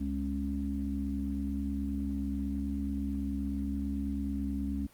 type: harmonic tone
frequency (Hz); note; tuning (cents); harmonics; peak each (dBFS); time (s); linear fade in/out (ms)
69.3; C#2; 0; 1 / 3 / 4; -35 / -35 / -35; 0-4.87; 10
effects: pink hiss -60 dBFS RMS until 4.93 s + Opus 32 kbps